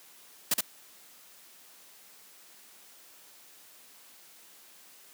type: noise with echo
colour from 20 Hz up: white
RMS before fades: -25 dBFS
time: 0.51-0.54 s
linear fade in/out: 5 ms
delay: 69 ms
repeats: 1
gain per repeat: -2 dB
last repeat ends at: 0.609 s
effects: white hiss -55 dBFS RMS until 5.13 s + high-pass 200 Hz 12 dB/octave